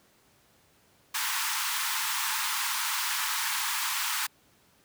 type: high-pass noise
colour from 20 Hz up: pink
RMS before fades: -30 dBFS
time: 1.14-4.27 s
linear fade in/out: 10 ms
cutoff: 860 Hz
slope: 96 dB/octave
effects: pink hiss -63 dBFS RMS until 4.84 s + high-pass 80 Hz 12 dB/octave